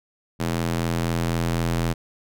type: tone with high-pass filter sweep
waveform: square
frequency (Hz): 42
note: E1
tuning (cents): +33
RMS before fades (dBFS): -24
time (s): 0.39-1.94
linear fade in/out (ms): 20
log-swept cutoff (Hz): 150 to 87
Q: 1
effects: none